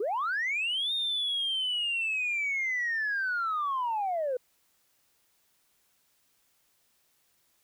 sine linear two-way sweep, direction up then down, 370 to 3700 to 483.9 Hz, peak -26 dBFS, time 0-4.37 s, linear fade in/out 5 ms, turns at 0.93 s, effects tanh soft clip ceiling -24 dBFS + white hiss -70 dBFS RMS until 7.63 s

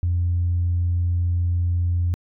sine tone, 87.31 Hz, F2, in tune, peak -17 dBFS, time 0.03-2.14 s, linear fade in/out 0 ms, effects tanh soft clip ceiling -14 dBFS

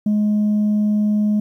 sine tone, 210 Hz, G#3, 19 cents sharp, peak -12 dBFS, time 0.06-1.4 s, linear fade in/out 5 ms, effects tanh soft clip ceiling -13 dBFS + 9-bit

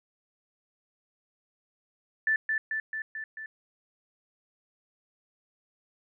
sine tone with echo, 1760 Hz, A6, in tune, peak -22 dBFS, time 2.27-2.36 s, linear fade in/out 2 ms, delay 220 ms, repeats 5, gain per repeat -3 dB, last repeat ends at 3.46 s, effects none

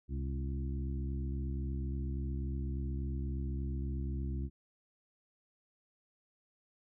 harmonic tone with a mistuned harmonic, 68.4 Hz, C#2, 23 cents flat, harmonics 1 / 2 / 3 / 4 / 5, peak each -35 / -41 / -45 / -47 / -49 dBFS, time 0.08-4.5 s, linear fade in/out 50 ms, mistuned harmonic 2, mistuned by -62 cents, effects none

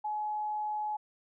sine tone, 847 Hz, G#5, 34 cents sharp, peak -31 dBFS, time 0.04-0.97 s, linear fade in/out 10 ms, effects none

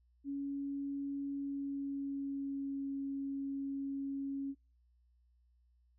sine tone with pitch glide, 279.7 to 275.5 Hz, C#4 to C#4, +16 to -11 cents, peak -36 dBFS, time 0.24-4.55 s, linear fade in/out 50 ms, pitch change -27 cents, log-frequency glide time 1.34-2.89 s, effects noise-tail reverb RT60 0.3 s tail -26 dB re dry + added 60 Hz sine -67 dBFS peak until 5.98 s

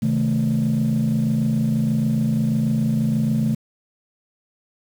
sine chord, A diminished, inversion first, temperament just, 132 / 158.4 / 220 Hz, C3 / Eb3 / A3, +16 / +31 / 0 cents, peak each -21 / -22 / -18 dBFS, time 0.02-3.55 s, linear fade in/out 10 ms, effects tanh soft clip ceiling -13 dBFS + 7-bit

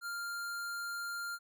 square tone, 1396.9 Hz, F6, in tune, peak -38 dBFS, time 0.01-1.39 s, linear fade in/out 50 ms, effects none

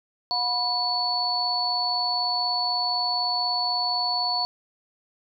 sine tone cluster, 721 / 979 / 4438 Hz, F#5 / B5 / C#8, -45 / -15 / +1 cents, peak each -29 / -30 / -24 dBFS, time 0.31-4.45 s, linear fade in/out 0 ms, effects none

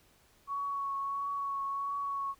sine tone with vibrato, 1114 Hz, C#6, 8 cents sharp, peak -32 dBFS, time 0.47-2.35 s, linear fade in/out 50 ms, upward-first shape triangle, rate 1.5 Hz, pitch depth 19 cents each way, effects pink hiss -65 dBFS RMS until 2.39 s

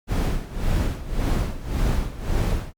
brown noise with tremolo, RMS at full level -20 dBFS, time 0.07-2.73 s, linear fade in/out 50 ms, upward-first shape sine, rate 1.8 Hz, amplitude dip 80%, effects Opus 48 kbps

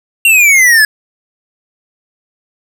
square exponential sweep, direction down, 2784 to 1682 Hz, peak -5 dBFS, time 0.25-0.85 s, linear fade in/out 2 ms, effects none

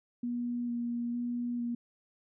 sine tone with vibrato, 239.5 Hz, A#3, 47 cents sharp, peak -31 dBFS, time 0.23-1.75 s, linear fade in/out 5 ms, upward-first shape square, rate 1.1 Hz, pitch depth 12 cents each way, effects none

